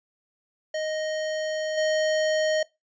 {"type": "tone with level steps", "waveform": "square", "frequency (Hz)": 622.3, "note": "D#5", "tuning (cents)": 0, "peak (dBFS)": [-27, -22], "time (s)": [0.74, 2.63], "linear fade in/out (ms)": 5, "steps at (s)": 1.77, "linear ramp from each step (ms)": 10, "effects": ["noise-tail reverb RT60 0.2 s tail -21 dB re dry", "resampled to 16000 Hz"]}